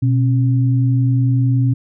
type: tone pair together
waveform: sine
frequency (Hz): 123.47 / 271.8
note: B2 / C#4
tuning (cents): 0 / -34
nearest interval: octave + major second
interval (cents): 1366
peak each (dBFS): -12 / -21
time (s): 0.02-1.74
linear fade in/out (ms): 10
effects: none